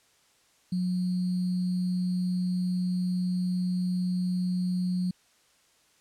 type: tone with sample-and-hold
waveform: sine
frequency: 181.2 Hz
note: F#3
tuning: 36 cents flat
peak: -25 dBFS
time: 0.72-5.11 s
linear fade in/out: 5 ms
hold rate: 4410 Hz
effects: white hiss -64 dBFS RMS until 6 s + low-pass 9000 Hz 12 dB/octave